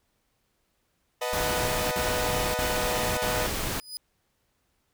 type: chord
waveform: sawtooth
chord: B dominant seventh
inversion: none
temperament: equal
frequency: 493.9 / 622.3 / 740 / 880 Hz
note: B4 / D#5 / F#5 / A5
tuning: 0 / 0 / 0 / 0 cents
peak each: -27 / -28 / -32 / -33 dBFS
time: 1.21-3.47 s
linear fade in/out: 10 ms
type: noise bursts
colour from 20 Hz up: pink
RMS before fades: -30 dBFS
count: 4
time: 1.33-3.8 s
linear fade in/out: 0 ms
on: 580 ms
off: 50 ms
type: tone with exponential growth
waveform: sawtooth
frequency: 4978 Hz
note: D#8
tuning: in tune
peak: -28 dBFS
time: 3.68-3.97 s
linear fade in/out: 0 ms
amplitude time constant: 61 ms
effects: pink hiss -73 dBFS RMS until 4.93 s